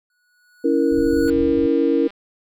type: tone with exponential growth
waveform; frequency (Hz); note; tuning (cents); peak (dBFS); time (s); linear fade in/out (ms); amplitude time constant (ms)
square; 1466; F#6; -16; -28; 0.1-1.3; 2; 260
type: chord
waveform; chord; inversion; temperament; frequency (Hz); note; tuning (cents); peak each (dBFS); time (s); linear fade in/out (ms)
sine; A# diminished; first; equal with one note detuned; 280.4 / 329.6 / 466.2; C#4 / E4 / A#4; +20 / 0 / 0; -19; 0.64-2.08; 10
type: low-pass noise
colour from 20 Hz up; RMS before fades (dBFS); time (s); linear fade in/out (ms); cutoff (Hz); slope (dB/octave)
pink; -32; 0.91-1.67; 10; 110; 12
type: click train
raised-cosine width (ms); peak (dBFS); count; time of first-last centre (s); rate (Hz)
0.3; -27; 166; 1.28-2.105; 200
effects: none